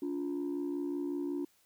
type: tone pair together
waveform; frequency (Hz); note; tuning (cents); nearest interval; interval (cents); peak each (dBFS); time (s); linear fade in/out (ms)
sine; 286 / 351.4; D4 / F4; -46 / +11; major third; 357; -33 / -35; 0.02-1.45; 5
effects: tanh soft clip ceiling -29 dBFS + white hiss -69 dBFS RMS until 1.65 s